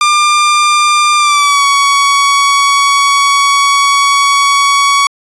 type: tone with pitch glide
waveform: sawtooth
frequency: 1196 to 1122.4 Hz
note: D6 to C#6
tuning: +31 to +21 cents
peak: -3 dBFS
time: 0.01-5.07 s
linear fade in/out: 2 ms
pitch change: -110 cents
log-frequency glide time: 1.17-1.64 s
effects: resampled to 22050 Hz